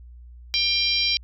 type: harmonic tone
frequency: 793 Hz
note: G5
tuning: 20 cents sharp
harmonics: 3 / 4 / 5 / 6 / 7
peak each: -26 / -26 / -26 / -26 / -26 dBFS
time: 0.54-1.17 s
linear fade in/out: 0 ms
effects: added 60 Hz sine -41 dBFS peak until 1.23 s

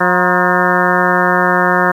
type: harmonic tone with a mistuned harmonic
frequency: 179.5 Hz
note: F3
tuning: 48 cents sharp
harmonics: 1 / 2 / 3 / 4 / 5 / 6 / 7 / 8 / 9 / 10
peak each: -19 / -19 / -19 / -19 / -19 / -19 / -19 / -19 / -19 / -19 dBFS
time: 0-1.92 s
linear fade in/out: 10 ms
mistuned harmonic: 5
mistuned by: +90 cents
effects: 7-bit

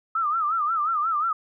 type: tone with vibrato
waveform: sine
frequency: 1265 Hz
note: D#6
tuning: 28 cents sharp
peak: -21 dBFS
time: 0.15-1.33 s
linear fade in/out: 5 ms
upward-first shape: sine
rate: 5.6 Hz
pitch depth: 130 cents each way
effects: none

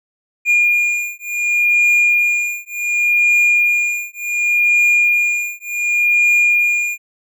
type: beating tone pair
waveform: triangle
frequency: 2421 / 2421.68 Hz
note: D#7 / D#7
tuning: -48 / -47 cents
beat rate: 0.68 Hz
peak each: -14 dBFS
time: 0.45-6.98 s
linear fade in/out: 50 ms
effects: none

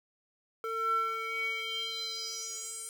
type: tone with band-pass filter sweep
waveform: square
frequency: 449.5 Hz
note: A4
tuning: 37 cents sharp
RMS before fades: -35 dBFS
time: 0.64-2.89 s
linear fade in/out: 0 ms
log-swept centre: 1000 to 9500 Hz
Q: 5.5
effects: 9-bit

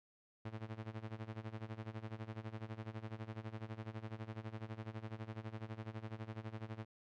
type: tone with tremolo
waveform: sawtooth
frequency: 110 Hz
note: A2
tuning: in tune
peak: -37 dBFS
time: 0.45-6.85 s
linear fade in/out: 5 ms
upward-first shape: sine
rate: 12 Hz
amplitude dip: 85%
effects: low-pass 3000 Hz 12 dB/octave

